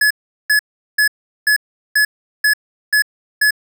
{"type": "tone bursts", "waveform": "square", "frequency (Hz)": 1704, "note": "G#6", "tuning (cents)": 44, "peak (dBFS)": -11, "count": 8, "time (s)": [0.01, 3.508], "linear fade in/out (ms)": 5, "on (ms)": 96, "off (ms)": 390, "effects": []}